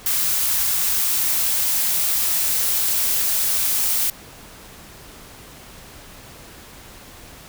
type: noise with high-pass filter sweep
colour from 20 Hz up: blue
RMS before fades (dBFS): -20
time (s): 0.06-4.1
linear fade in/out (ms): 2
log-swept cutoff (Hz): 990 to 280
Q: 1.2
effects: pink hiss -42 dBFS RMS until 7.48 s